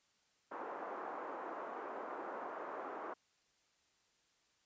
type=band-pass noise; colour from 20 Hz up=white; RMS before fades=-45 dBFS; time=0.51-3.14 s; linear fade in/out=10 ms; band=310 to 1200 Hz; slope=24 dB/octave; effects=white hiss -75 dBFS RMS until 4.65 s + resampled to 16000 Hz